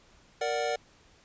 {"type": "chord", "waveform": "square", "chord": "Bb augmented", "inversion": "none", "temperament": "equal", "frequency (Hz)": [466.2, 587.3, 740], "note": ["Bb4", "D5", "F#5"], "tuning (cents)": [0, 0, 0], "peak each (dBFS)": -33, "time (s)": [0.41, 0.76], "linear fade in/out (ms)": 5, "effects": ["pink hiss -60 dBFS RMS until 1.24 s", "resampled to 16000 Hz"]}